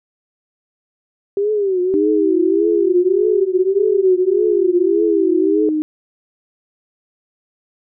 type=tone with vibrato; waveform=sine; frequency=392 Hz; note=G4; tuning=in tune; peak=-14 dBFS; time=1.37-5.69 s; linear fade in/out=2 ms; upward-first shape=triangle; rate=1.7 Hz; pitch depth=170 cents each way
type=linear two-way sweep; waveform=sine; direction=up then down; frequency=305.6 to 386.3 to 305.6 Hz; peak=-15 dBFS; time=1.94-5.82 s; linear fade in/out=0 ms; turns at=3.73 s
effects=none